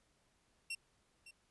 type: tone with echo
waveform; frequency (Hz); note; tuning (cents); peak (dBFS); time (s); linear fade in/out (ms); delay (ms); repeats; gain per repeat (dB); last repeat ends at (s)
sawtooth; 2724; F7; -44; -36; 0.7-0.75; 5; 560; 1; -14; 1.31
effects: pink hiss -75 dBFS RMS until 1.5 s + resampled to 24000 Hz